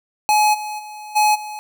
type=tone with level steps; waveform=square; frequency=846 Hz; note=G#5; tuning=32 cents sharp; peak=-13 / -26 / -33 / -13 / -29 dBFS; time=0.29-1.59 s; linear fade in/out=0 ms; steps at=0.53 / 0.78 / 1.15 / 1.34 s; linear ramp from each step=20 ms; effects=none